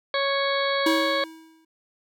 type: harmonic tone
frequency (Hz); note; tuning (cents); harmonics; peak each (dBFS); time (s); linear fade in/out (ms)
554; C#5; -1; 1 / 2 / 3 / 4 / 6 / 7 / 8; -25 / -28 / -30 / -31 / -33 / -33 / -34; 0.14-1.24; 2
type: tone with exponential decay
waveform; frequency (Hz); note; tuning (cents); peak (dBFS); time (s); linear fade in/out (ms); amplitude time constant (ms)
square; 322; E4; -41; -19; 0.86-1.65; 5; 170
effects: none